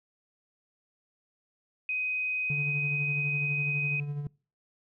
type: tone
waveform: sine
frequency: 2510 Hz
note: D#7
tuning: 15 cents sharp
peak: -28 dBFS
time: 1.89-4 s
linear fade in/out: 2 ms
type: tone with tremolo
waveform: triangle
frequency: 145 Hz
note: D3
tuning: 22 cents flat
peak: -27 dBFS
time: 2.5-4.27 s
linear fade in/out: 2 ms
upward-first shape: sine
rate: 12 Hz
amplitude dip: 45%
effects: noise-tail reverb RT60 0.4 s tail -26 dB re dry